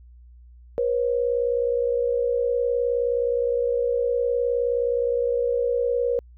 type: tone pair together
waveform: sine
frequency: 481.6 / 541 Hz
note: B4 / C#5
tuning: -44 / -42 cents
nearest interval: major second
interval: 202 cents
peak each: -21 / -26 dBFS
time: 0.78-6.19 s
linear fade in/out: 0 ms
effects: added 60 Hz sine -45 dBFS peak until 6.37 s